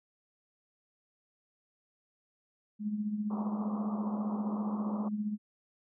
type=tone with tremolo; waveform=sine; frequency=210.2 Hz; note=G#3; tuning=21 cents sharp; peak=-28 dBFS; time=2.79-5.38 s; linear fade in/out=50 ms; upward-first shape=triangle; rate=15 Hz; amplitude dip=65%
type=band-pass noise; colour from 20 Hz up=white; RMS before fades=-43 dBFS; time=3.3-5.09 s; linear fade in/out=10 ms; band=220 to 1200 Hz; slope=96 dB/octave
effects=none